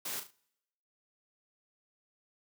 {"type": "noise with echo", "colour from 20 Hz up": "white", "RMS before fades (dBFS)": -38, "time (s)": [0.05, 0.2], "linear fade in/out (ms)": 5, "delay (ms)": 36, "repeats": 3, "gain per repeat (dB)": -8, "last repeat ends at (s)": 0.308, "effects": ["noise-tail reverb RT60 0.9 s tail -26 dB re dry", "high-pass 150 Hz 12 dB/octave"]}